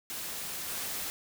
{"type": "noise with level steps", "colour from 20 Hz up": "white", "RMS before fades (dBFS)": [-38, -36], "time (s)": [0.1, 1.1], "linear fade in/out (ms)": 0, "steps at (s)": 0.68, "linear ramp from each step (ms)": 10, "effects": []}